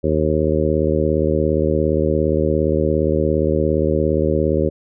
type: harmonic tone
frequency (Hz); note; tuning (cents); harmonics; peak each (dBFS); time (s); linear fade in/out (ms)
77.3; D#2; -11; 1 / 2 / 3 / 4 / 5 / 6 / 7; -22 / -23 / -24 / -23 / -21 / -23 / -22; 0.03-4.7; 20
effects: none